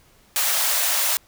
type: high-pass noise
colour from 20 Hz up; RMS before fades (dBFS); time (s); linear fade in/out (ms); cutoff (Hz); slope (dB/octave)
white; -21; 0.36-1.17; 0; 540; 48
effects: pink hiss -56 dBFS RMS until 1.27 s